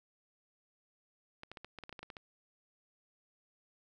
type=clicks; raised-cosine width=0.3 ms; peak=-30 dBFS; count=12; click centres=1.434 / 1.516 / 1.572 / 1.646 / 1.787 / 1.837 / 1.894 / 1.927 / 1.992 / 2.03 / 2.102 / 2.168 s; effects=none

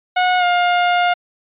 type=tone with pitch glide; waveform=sawtooth; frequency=729 to 708.7 Hz; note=F#5 to F5; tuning=-26 to +25 cents; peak=-9 dBFS; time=0.16-1.14 s; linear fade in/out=10 ms; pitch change=-49 cents; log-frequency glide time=0.39-0.44 s; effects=resampled to 8000 Hz

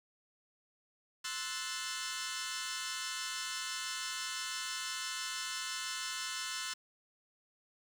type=chord; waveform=10% pulse; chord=F# half-diminished seventh; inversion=second; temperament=equal; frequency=1046.5 / 1318.5 / 1480 / 1760 Hz; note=C6 / E6 / F#6 / A6; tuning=0 / 0 / 0 / 0 cents; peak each=-35 / -35 / -33 / -33 dBFS; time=1.24-6.74 s; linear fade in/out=10 ms; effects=low-pass 9000 Hz 12 dB/octave + 9-bit

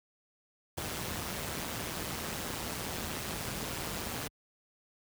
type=noise with amplitude modulation; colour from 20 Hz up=pink; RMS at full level=-34 dBFS; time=0.77-4.28 s; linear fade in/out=10 ms; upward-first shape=sine; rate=160 Hz; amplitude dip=70%; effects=high-pass 60 Hz 12 dB/octave

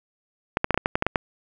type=clicks; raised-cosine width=0.5 ms; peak=-5 dBFS; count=10; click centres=0.571 / 0.644 / 0.707 / 0.744 / 0.776 / 0.859 / 0.955 / 1.024 / 1.066 / 1.158 s; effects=none

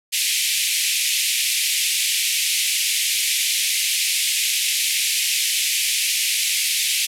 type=band-pass noise; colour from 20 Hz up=pink; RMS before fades=-21 dBFS; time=0.12-7.07 s; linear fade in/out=20 ms; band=2200 to 13000 Hz; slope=48 dB/octave; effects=none

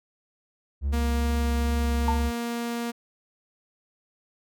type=tone with vibrato; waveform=triangle; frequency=69.3 Hz; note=C#2; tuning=in tune; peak=-21 dBFS; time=0.81-2.32 s; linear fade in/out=50 ms; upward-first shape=triangle; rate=2.4 Hz; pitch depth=32 cents each way
type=tone; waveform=sawtooth; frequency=235.6 Hz; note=A#3; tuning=19 cents sharp; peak=-24 dBFS; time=0.92-2.92 s; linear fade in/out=20 ms
type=tone with exponential decay; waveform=sine; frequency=902 Hz; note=A5; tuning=43 cents sharp; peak=-20 dBFS; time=2.08-2.31 s; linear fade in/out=2 ms; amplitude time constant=49 ms
effects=none

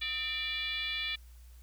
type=tone with frequency modulation; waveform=sine; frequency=2900 Hz; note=F#7; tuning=35 cents flat; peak=-32 dBFS; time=0.01-1.16 s; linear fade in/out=10 ms; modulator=546 Hz; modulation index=1.8; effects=added 60 Hz sine -50 dBFS peak until 1.62 s + white hiss -65 dBFS RMS until 1.62 s

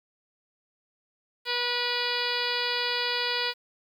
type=harmonic tone with a mistuned harmonic; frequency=486.2 Hz; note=B4; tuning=27 cents flat; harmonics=1 / 2 / 3 / 4 / 5 / 6 / 7 / 8 / 9 / 10; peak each=-35 / -35 / -35 / -35 / -35 / -35 / -35 / -35 / -35 / -35 dBFS; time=1.45-3.54 s; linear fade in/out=50 ms; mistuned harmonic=8; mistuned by=+17 cents; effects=9-bit

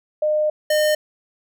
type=tone pair in turn; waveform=sine / square; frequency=609 / 609 Hz; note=D#5 / D#5; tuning=-37 / -37 cents; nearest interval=unison; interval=0 cents; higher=neither; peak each=-16 / -16 dBFS; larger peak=neither; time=0.22-0.5 / 0.7-0.95 s; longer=first; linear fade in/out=5 ms; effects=none

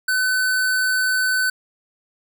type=tone; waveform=square; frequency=1512 Hz; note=F#6; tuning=37 cents sharp; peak=-18 dBFS; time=0.08-1.5 s; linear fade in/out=5 ms; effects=none

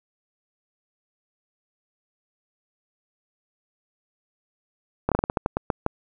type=slowing click train; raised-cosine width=1 ms; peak=-7 dBFS; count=11; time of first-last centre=5.09-5.864 s; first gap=27 ms; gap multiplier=1.22; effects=none

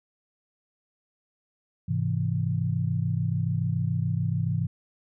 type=chord; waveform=sine; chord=Ab augmented; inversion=none; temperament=equal; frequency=103.83 / 130.81 / 164.81 Hz; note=Ab2 / C3 / E3; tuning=0 / 0 / 0 cents; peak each=-28 dBFS; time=1.88-4.67 s; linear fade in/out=10 ms; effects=none

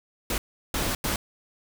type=noise bursts at uneven times; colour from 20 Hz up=pink; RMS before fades=-27 dBFS; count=3; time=0.3-0.38 / 0.74-0.95 / 1.04-1.16 s; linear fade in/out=2 ms; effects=none

